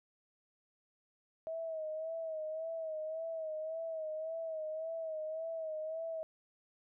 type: tone with vibrato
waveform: sine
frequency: 639 Hz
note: D#5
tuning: 46 cents sharp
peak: -37 dBFS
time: 1.47-6.23 s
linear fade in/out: 0 ms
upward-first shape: sine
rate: 1.8 Hz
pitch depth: 51 cents each way
effects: none